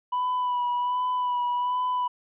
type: tone with vibrato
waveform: triangle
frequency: 987.8 Hz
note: B5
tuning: in tune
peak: -21 dBFS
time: 0.12-2.08 s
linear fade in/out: 10 ms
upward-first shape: sine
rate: 1.3 Hz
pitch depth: 24 cents each way
effects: tanh soft clip ceiling -17 dBFS + resampled to 8000 Hz